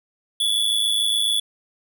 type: tone with amplitude modulation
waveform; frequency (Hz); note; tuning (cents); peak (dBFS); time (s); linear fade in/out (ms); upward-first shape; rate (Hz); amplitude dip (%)
square; 3425; A7; -47; -16; 0.4-1.4; 5; sine; 107; 65
effects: none